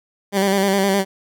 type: tone with vibrato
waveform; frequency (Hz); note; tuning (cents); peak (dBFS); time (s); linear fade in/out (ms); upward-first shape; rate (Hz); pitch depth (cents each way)
15% pulse; 196; G3; 0; -9; 0.32-1.05; 50; square; 9.7; 36
effects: none